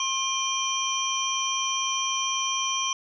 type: tone cluster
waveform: sine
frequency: 1068 / 2407 / 3148 / 5690 / 5990 Hz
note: C6 / D7 / G7 / F8 / F#8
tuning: +35 / +42 / +7 / +31 / +20 cents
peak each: -29 / -34 / -29 / -33 / -32 dBFS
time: 0-2.93 s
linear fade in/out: 2 ms
effects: none